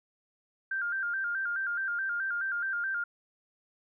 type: tone with vibrato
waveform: sine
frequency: 1486 Hz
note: F#6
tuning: 7 cents sharp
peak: -29 dBFS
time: 0.71-3.04 s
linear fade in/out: 5 ms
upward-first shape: square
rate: 4.7 Hz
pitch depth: 90 cents each way
effects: none